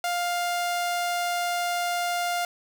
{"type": "tone", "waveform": "sawtooth", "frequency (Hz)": 702, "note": "F5", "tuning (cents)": 9, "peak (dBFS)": -21, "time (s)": [0.04, 2.45], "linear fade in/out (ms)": 2, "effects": ["9-bit"]}